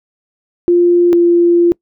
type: tone pair in turn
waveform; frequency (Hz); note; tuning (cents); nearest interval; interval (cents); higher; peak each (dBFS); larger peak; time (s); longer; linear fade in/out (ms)
sine; 349.2 / 345; F4 / F4; 0 / -21; unison; 21; first; -6; neither; 0.68-1.13 / 1.13-1.72; second; 0
effects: noise-tail reverb RT60 0.1 s tail -25 dB re dry